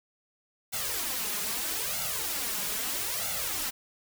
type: noise with flanger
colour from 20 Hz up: white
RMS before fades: -32 dBFS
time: 0.72-3.71 s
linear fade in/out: 20 ms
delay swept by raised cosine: 1.4 to 4.9 ms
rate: 0.78 Hz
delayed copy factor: +1
effects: none